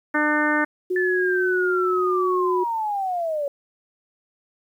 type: harmonic tone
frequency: 300 Hz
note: D4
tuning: 37 cents sharp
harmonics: 1 / 2 / 3 / 4 / 5 / 6 / 7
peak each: -23 / -28 / -27 / -28 / -24 / -24 / -33 dBFS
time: 0.14-0.65 s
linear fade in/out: 10 ms
type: tone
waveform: sine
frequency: 365.8 Hz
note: F#4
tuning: 20 cents flat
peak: -20 dBFS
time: 0.9-2.64 s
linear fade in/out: 10 ms
type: linear sweep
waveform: sine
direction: down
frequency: 1760 to 555 Hz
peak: -22 dBFS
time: 0.96-3.48 s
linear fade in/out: 2 ms
effects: 9-bit